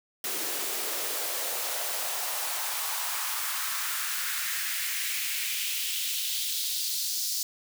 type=noise with high-pass filter sweep; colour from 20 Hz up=white; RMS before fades=-31 dBFS; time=0.24-7.43 s; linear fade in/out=2 ms; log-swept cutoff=320 to 5100 Hz; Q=2.2; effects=none